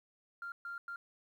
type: tone bursts at uneven times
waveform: sine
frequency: 1392 Hz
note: F6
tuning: 6 cents flat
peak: -39 dBFS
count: 3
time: 0.42-0.52 / 0.65-0.78 / 0.88-0.96 s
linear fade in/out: 2 ms
effects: tanh soft clip ceiling -36 dBFS + 12-bit